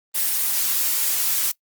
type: noise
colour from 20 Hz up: blue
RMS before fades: -21 dBFS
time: 0.14-1.52 s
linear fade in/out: 20 ms
effects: noise-tail reverb RT60 0.1 s tail -21 dB re dry + Opus 24 kbps